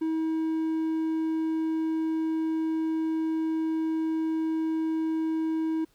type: tone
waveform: triangle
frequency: 320 Hz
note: D#4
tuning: 49 cents sharp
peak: -23 dBFS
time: 0.01-5.85 s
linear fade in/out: 10 ms
effects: pink hiss -66 dBFS RMS until 5.94 s